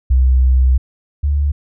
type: tone pair in turn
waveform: sine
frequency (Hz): 64.1 / 72.09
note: C2 / D2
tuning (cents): -35 / -32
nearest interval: major second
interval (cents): 203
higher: second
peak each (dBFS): -8 / -12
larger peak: first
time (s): 0.1-0.78 / 1.23-1.52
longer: first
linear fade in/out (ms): 10
effects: none